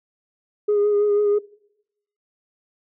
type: tone with vibrato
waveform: sine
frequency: 413.1 Hz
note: G#4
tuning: 9 cents flat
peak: -14 dBFS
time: 0.68-1.39 s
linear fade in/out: 10 ms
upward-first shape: sine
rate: 6.1 Hz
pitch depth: 22 cents each way
effects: noise-tail reverb RT60 0.8 s tail -22 dB re dry + tanh soft clip ceiling -13 dBFS